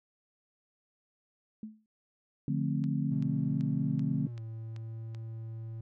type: tone with exponential decay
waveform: sine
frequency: 216.5 Hz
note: A3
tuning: 28 cents flat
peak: -35 dBFS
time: 1.63-1.86 s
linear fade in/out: 2 ms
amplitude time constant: 49 ms
type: chord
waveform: sine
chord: D minor seventh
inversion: none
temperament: just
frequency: 146.83 / 176.2 / 220.2 / 264.3 Hz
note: D3 / F3 / A3 / C4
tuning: 0 / +16 / +2 / +18 cents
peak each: -31 / -36 / -34 / -35 dBFS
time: 2.48-4.27 s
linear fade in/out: 2 ms
type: click train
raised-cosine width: 0.2 ms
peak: -34 dBFS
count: 7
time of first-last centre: 2.84-5.148 s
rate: 2.6 Hz
type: tone with pitch glide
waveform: triangle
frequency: 123.47 to 112.57 Hz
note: B2 to A2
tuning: 0 to +40 cents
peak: -36 dBFS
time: 3.11-5.81 s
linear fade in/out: 5 ms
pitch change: -160 cents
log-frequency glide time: 4.26-4.4 s
effects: none